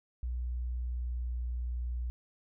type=tone with pitch glide; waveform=sine; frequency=61 to 60.58 Hz; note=B1 to B1; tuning=-21 to -33 cents; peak=-32 dBFS; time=0.23-2.1 s; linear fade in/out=0 ms; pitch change=-12 cents; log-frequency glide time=0.79-1.34 s; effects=none